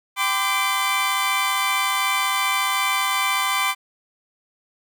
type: chord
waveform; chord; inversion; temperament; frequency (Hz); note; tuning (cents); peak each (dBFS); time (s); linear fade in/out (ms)
20% pulse; G suspended fourth; none; equal with one note detuned; 784 / 1020.2 / 1174.7; G5 / C6 / D6; 0 / -44 / 0; -23 / -18 / -18; 0.16-3.75; 50
effects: none